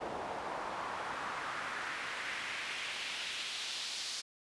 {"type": "noise with band-pass filter sweep", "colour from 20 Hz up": "pink", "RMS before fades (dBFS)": -40, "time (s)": [0, 4.22], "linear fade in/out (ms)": 20, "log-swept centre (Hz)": [680, 4700], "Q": 1.7, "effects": ["resampled to 24000 Hz"]}